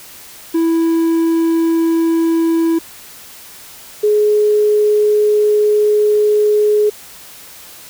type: tone pair in turn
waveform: triangle / sine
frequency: 329.6 / 420.6 Hz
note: E4 / G#4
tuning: 0 / +22 cents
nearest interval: major third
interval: 422 cents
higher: second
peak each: -9 dBFS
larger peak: neither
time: 0.54-2.79 / 4.03-6.9 s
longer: second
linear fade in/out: 10 ms
effects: white hiss -37 dBFS RMS until 7.89 s